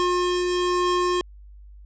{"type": "tone pair together", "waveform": "square", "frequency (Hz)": [357.7, 1072], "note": ["F4", "C6"], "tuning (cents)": [41, 42], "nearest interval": "octave + perfect fifth", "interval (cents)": 1901, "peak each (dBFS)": [-22, -27], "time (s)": [0, 1.21], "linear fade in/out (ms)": 0, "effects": ["added 50 Hz sine -42 dBFS peak until 1.85 s", "resampled to 16000 Hz"]}